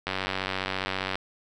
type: click train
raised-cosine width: 0.3 ms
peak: -12 dBFS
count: 104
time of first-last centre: 0.07-1.155 s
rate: 94.9 Hz
effects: none